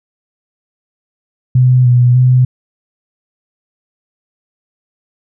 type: tone with pitch steps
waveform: sine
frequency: 126.8 / 123.1 / 126.9 Hz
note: B2 / B2 / B2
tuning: +46 / -5 / +47 cents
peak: -5 dBFS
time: 1.55-2.45 s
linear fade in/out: 5 ms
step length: 300 ms
effects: none